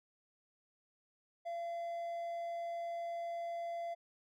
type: tone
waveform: triangle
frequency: 682 Hz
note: F5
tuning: 41 cents flat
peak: -36 dBFS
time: 1.45-3.95 s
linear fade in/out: 20 ms
effects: none